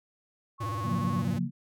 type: tone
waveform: sine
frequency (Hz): 1098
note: C#6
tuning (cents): -17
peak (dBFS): -34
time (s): 0.58-1.24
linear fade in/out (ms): 50
type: tone with vibrato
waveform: square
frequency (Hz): 106.7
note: G#2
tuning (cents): +47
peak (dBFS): -33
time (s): 0.6-1.39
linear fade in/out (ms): 10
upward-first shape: square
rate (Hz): 17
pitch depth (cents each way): 150
type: chord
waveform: sine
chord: Gb major seventh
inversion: second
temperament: equal with one note detuned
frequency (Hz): 138.59 / 174.61 / 183.19 / 233.1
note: Db3 / F3 / Gb3 / Bb3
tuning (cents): 0 / 0 / -17 / 0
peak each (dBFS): -33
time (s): 0.83-1.51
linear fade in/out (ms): 50
effects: none